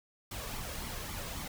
pink noise with flanger, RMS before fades -40 dBFS, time 0.31-1.48 s, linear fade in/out 5 ms, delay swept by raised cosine 0.89 to 1.87 ms, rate 3.7 Hz, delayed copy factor +0.5, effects none

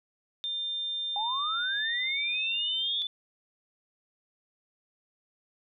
sine tone, 3600 Hz, A7, 39 cents sharp, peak -30 dBFS, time 0.44-3.02 s, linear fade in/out 0 ms
sine linear sweep, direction up, 792 to 3520 Hz, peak -30 dBFS, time 1.16-3.07 s, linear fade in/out 2 ms
effects none

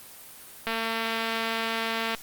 click train, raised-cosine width 0.3 ms, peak -13 dBFS, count 335, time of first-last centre 0.67-2.148 s, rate 226 Hz, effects white hiss -46 dBFS RMS until 2.22 s + Opus 32 kbps

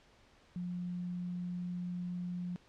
sine tone, 177.6 Hz, F3, 29 cents sharp, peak -36 dBFS, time 0.56-2.56 s, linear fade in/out 0 ms, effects pink hiss -64 dBFS RMS until 2.68 s + low-pass 5000 Hz 12 dB/octave

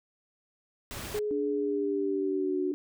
pink noise, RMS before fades -39 dBFS, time 0.91-1.19 s, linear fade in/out 0 ms
sine tone with pitch glide, 420 to 367.7 Hz, G#4 to F#4, +19 to -11 cents, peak -28 dBFS, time 1.14-2.72 s, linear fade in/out 5 ms, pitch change -230 cents, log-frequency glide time 1.49-2.61 s
sine tone, 292.1 Hz, D4, 9 cents flat, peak -31 dBFS, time 1.31-2.74 s, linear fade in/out 0 ms
effects none

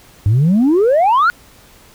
sine exponential sweep, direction up, 96.3 to 1478 Hz, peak -7 dBFS, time 0.26-1.3 s, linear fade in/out 0 ms, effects tanh soft clip ceiling -7 dBFS + pink hiss -45 dBFS RMS until 1.94 s

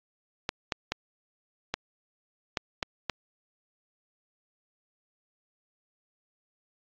clicks, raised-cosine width 0.2 ms, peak -10 dBFS, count 7, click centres 0.491 / 0.722 / 0.92 / 1.74 / 2.572 / 2.828 / 3.097 s, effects low-pass 5000 Hz 12 dB/octave + AAC 48 kbps

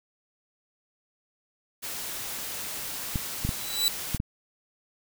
white noise, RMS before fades -35 dBFS, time 1.82-4.18 s, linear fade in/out 20 ms
clicks, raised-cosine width 5 ms, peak -15 dBFS, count 5, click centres 3.158 / 3.45 / 3.491 / 4.147 / 4.201 s
sawtooth tone with exponential growth, 3951 Hz, B7, in tune, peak -16 dBFS, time 3.47-3.88 s, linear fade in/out 0 ms, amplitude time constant 89 ms
effects none

